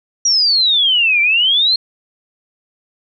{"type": "exponential two-way sweep", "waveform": "sine", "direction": "down then up", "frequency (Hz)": [5780, 2318, 4282], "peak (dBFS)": -10, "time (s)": [0.25, 1.76], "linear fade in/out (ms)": 5, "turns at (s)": 1.21, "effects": []}